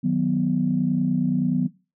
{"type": "chord", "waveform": "sine", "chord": "B major", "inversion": "first", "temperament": "equal", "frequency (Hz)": [155.56, 185, 246.9], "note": ["D#3", "F#3", "B3"], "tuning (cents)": [0, 0, 0], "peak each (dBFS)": [-25, -22, -22], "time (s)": [0.03, 1.68], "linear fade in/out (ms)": 20, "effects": ["noise-tail reverb RT60 0.3 s tail -20 dB re dry", "tanh soft clip ceiling -9 dBFS"]}